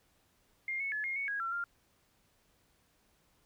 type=tone with pitch steps; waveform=sine; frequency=2118 / 2203 / 1713 / 2138 / 2220 / 1648 / 1354 / 1395 Hz; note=C7 / C#7 / A6 / C7 / C#7 / G#6 / E6 / F6; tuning=+21 / -11 / -47 / +37 / +2 / -14 / +46 / -2 cents; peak=-33 dBFS; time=0.68-1.64 s; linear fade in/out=2 ms; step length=120 ms; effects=pink hiss -71 dBFS RMS until 3.45 s